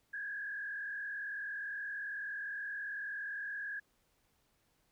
sine tone with frequency modulation, 1648 Hz, G#6, 14 cents flat, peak -38 dBFS, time 0.13-3.8 s, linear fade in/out 10 ms, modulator 41.2 Hz, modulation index 1.4, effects pink hiss -75 dBFS RMS until 4.91 s

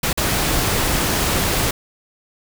pink noise with dropouts, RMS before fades -19 dBFS, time 0.03-1.71 s, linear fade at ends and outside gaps 5 ms, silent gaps 0.13-0.174 s, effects none

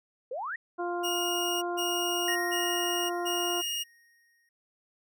sine exponential sweep, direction up, 465.6 to 1956 Hz, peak -32 dBFS, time 0.31-0.56 s, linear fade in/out 5 ms
harmonic tone, 350 Hz, F4, 4 cents sharp, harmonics 1 / 2 / 3 / 4, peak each -32 / -34 / -38 / -40 dBFS, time 0.78-3.62 s, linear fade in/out 20 ms
sawtooth tone bursts, 2855 Hz, F7, 37 cents sharp, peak -27 dBFS, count 4, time 1.03-3.84 s, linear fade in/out 20 ms, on 590 ms, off 150 ms
square tone with exponential decay, 1864.7 Hz, A#6, in tune, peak -29 dBFS, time 2.28-4.49 s, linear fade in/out 2 ms, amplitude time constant 480 ms
effects none

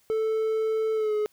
triangle tone with pitch glide, 440 to 423.3 Hz, A4 to G#4, 0 to +33 cents, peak -21 dBFS, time 0.1-1.26 s, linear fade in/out 0 ms, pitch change -67 cents, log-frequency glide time 0.94-1.14 s, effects white hiss -64 dBFS RMS until 1.32 s

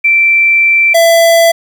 sine / square tone pair in turn, 2342 / 668.7 Hz, D7 / E5, -5 / +25 cents, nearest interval octave + minor seventh, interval 2170 cents, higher first, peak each -5 dBFS, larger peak neither, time 0.04-0.94 / 0.94-1.52 s, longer first, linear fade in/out 10 ms, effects 7-bit

